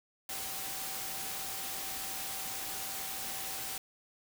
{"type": "tone in noise", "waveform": "sine", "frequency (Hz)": 773, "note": "G5", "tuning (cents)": -24, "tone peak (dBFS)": -49, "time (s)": [0.29, 3.78], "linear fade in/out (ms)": 2, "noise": "white", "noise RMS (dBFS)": -39, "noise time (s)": [0.29, 3.78], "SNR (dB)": -13, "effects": []}